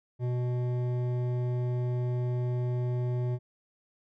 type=tone with hard clipping; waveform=sine; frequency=123.47 Hz; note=B2; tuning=in tune; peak=-29 dBFS; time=0.19-3.39 s; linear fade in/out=50 ms; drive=11 dB; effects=none